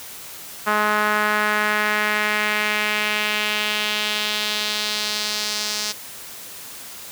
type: tone with band-pass filter sweep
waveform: sawtooth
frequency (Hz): 211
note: G#3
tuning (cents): +28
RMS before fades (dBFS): -22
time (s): 0.66-5.93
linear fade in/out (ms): 20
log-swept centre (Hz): 1300 to 5400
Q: 2
effects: white hiss -37 dBFS RMS until 7.11 s + high-pass 60 Hz 12 dB/octave